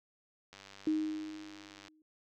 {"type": "click train", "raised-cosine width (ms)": 0.2, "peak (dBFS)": -34, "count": 134, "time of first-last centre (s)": [0.53, 1.882], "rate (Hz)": 98.4}
{"type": "tone with exponential decay", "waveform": "sine", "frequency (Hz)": 311.1, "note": "D#4", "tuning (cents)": 0, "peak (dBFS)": -26, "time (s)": [0.87, 2.02], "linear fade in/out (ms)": 2, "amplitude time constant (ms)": 250}
{"effects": []}